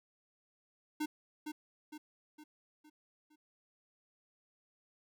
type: tone with echo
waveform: square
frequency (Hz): 303.8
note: D#4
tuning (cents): -41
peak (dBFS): -34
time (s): 1-1.06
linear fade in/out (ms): 10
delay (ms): 460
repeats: 5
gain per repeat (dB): -6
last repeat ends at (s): 3.36
effects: none